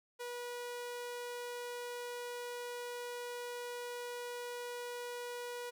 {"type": "tone", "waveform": "sawtooth", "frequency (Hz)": 485.5, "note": "B4", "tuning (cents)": -30, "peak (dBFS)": -37, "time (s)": [0.19, 5.71], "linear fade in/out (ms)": 20, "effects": []}